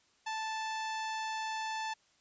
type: tone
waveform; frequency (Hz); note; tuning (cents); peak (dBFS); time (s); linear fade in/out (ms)
sawtooth; 879; A5; -2; -31; 0.26-1.94; 10
effects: white hiss -69 dBFS RMS until 2.2 s + resampled to 16000 Hz